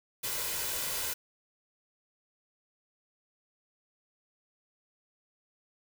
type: noise with comb filter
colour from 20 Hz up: white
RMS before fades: -34 dBFS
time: 0.23-1.14 s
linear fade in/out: 10 ms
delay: 2 ms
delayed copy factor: +0.5
effects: none